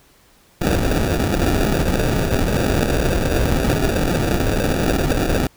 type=noise with sample-and-hold; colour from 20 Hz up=pink; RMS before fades=-18 dBFS; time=0.61-5.47 s; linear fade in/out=5 ms; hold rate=1050 Hz; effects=pink hiss -53 dBFS RMS until 5.56 s